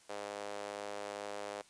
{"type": "tone with high-pass filter", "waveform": "sawtooth", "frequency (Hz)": 102.4, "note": "G#2", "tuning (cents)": -24, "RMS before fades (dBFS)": -43, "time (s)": [0.09, 1.62], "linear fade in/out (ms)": 10, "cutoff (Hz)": 540, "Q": 2.1, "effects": ["white hiss -63 dBFS RMS until 1.69 s", "resampled to 22050 Hz"]}